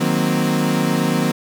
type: chord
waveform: 35% pulse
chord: C half-diminished seventh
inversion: first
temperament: equal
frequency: 155.56 / 185 / 233.1 / 261.6 Hz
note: Eb3 / Gb3 / Bb3 / C4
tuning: 0 / 0 / 0 / 0 cents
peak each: -20 dBFS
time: 0-1.32 s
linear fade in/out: 10 ms
effects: none